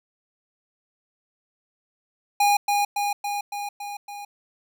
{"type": "tone with echo", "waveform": "square", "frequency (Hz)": 817, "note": "G#5", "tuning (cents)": -29, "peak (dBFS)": -17, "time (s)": [2.4, 2.57], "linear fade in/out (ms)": 5, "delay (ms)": 280, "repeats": 6, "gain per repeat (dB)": -3, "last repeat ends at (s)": 4.25, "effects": []}